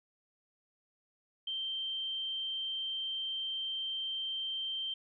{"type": "tone", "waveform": "sine", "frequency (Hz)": 3136, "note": "G7", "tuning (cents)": 0, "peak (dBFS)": -34, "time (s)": [1.47, 4.94], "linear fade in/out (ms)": 5, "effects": []}